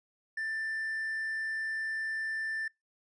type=tone with hard clipping; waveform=sine; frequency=1775 Hz; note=A6; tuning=15 cents sharp; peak=-33 dBFS; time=0.37-2.68 s; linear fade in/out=5 ms; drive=2 dB; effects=noise-tail reverb RT60 0.2 s tail -25 dB re dry + resampled to 22050 Hz